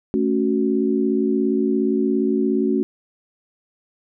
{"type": "chord", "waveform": "sine", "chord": "F# minor", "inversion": "first", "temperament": "equal", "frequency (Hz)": [220, 277.2, 370], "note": ["A3", "C#4", "F#4"], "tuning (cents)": [0, 0, 0], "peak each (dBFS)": -21, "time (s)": [0.14, 2.83], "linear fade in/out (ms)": 0, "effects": []}